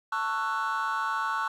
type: chord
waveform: triangle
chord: F# minor seventh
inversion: first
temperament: just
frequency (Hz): 888 / 1110 / 1332 / 1480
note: A5 / C#6 / E6 / F#6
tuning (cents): +16 / +2 / +18 / 0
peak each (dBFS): -30 / -28 / -30 / -30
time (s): 0.12-1.48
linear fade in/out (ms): 5
effects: tanh soft clip ceiling -20 dBFS